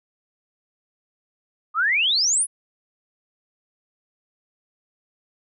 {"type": "exponential sweep", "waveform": "sine", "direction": "up", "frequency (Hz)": [1183, 10710], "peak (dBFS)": -17, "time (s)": [1.74, 2.47], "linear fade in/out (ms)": 50, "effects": []}